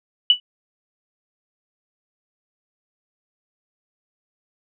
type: tone with exponential decay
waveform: sine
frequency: 2960 Hz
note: F#7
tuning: in tune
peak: -6 dBFS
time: 0.3-0.4 s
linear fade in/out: 2 ms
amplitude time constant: 21 ms
effects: none